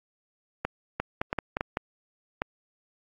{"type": "clicks", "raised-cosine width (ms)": 0.5, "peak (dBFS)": -12, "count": 9, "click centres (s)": [0.65, 1, 1.215, 1.329, 1.387, 1.569, 1.609, 1.771, 2.419], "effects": ["AAC 32 kbps"]}